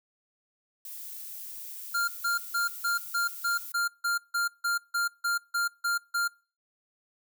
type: noise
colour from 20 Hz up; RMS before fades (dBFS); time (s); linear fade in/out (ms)
violet; -41; 0.85-3.72; 2
type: tone bursts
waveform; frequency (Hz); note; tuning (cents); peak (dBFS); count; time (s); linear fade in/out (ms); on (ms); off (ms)
square; 1396.9; F6; 0; -26; 15; 1.94-6.28; 10; 140; 160
effects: noise-tail reverb RT60 0.4 s tail -25 dB re dry